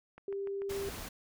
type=click train; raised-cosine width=0.5 ms; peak=-35 dBFS; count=5; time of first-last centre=0.18-0.766 s; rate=6.83 Hz
type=tone; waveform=sine; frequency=395.9 Hz; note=G4; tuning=17 cents sharp; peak=-34 dBFS; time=0.28-0.89 s; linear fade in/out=2 ms
type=noise; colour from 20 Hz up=pink; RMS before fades=-43 dBFS; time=0.69-1.09 s; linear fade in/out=10 ms
effects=none